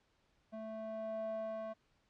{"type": "tone with band-pass filter sweep", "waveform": "square", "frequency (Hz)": 220, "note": "A3", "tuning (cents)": 0, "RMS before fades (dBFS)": -42, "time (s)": [0.52, 1.74], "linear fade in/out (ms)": 20, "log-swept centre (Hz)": [500, 780], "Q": 4.3, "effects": ["pink hiss -75 dBFS RMS until 2.09 s", "low-pass 5000 Hz 12 dB/octave"]}